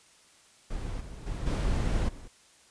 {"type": "noise with level steps", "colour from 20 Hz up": "brown", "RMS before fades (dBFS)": [-35, -42, -34, -27, -44], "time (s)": [0.7, 2.28], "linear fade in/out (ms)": 10, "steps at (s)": [1, 1.26, 1.46, 2.08], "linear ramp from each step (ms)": 10, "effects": ["white hiss -59 dBFS RMS until 2.7 s", "resampled to 22050 Hz"]}